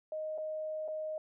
sine tone with dropouts, 622.3 Hz, D#5, in tune, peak -35 dBFS, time 0.12-1.18 s, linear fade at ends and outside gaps 2 ms, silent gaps 0.378-0.383 / 0.879-0.884 s, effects none

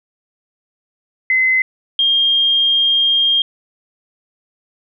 sine tone pair in turn, 2047 / 3217 Hz, C7 / G7, -38 / +44 cents, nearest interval minor sixth, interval 782 cents, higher second, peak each -11 dBFS, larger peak neither, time 1.3-1.62 / 1.99-3.42 s, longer second, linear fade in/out 2 ms, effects none

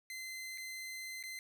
sawtooth tone with dropouts, 2064 Hz, C7, 24 cents flat, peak -39 dBFS, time 0.1-1.39 s, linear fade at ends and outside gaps 1 ms, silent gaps 0.576-0.58 / 1.228-1.237 s, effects none

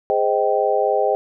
sine chord, Ab major seventh, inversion none, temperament just, 415.3 / 519.1 / 623 / 778.7 Hz, Ab4 / C5 / Eb5 / G5, 0 / -14 / +2 / -12 cents, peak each -21 dBFS, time 0.1-1.15 s, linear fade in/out 0 ms, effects none

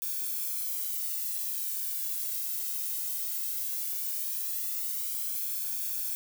violet noise with flanger, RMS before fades -33 dBFS, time 0.02-6.15 s, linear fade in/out 0 ms, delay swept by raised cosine 1 to 1.76 ms, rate 0.17 Hz, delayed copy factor -0.7, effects none

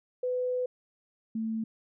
sine tone pair in turn, 501 / 222.5 Hz, B4 / A3, +25 / +20 cents, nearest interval octave + major second, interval 1405 cents, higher first, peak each -27 / -29 dBFS, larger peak first, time 0.23-0.66 / 1.35-1.64 s, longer first, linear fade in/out 5 ms, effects none

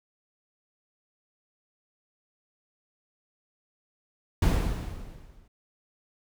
brown noise with exponential decay, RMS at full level -18 dBFS, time 4.42-5.48 s, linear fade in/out 5 ms, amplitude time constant 230 ms, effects none

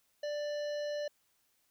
harmonic tone, 589 Hz, D5, 5 cents sharp, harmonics 1 / 3 / 5 / 7 / 9 / 10, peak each -34 / -48 / -52 / -51 / -59 / -59 dBFS, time 0.23-1.08 s, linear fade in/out 5 ms, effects white hiss -74 dBFS RMS until 1.7 s

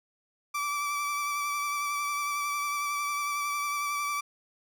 30% pulse tone with vibrato, 1161 Hz, D6, 20 cents flat, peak -26 dBFS, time 0.54-4.21 s, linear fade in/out 10 ms, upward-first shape sine, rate 11 Hz, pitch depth 20 cents each way, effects none

